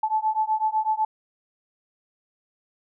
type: beating tone pair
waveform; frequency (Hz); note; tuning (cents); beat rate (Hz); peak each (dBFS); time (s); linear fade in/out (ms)
sine; 865 / 873; A5 / A5; -30 / -14; 8; -24; 0.03-1.05; 5
effects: none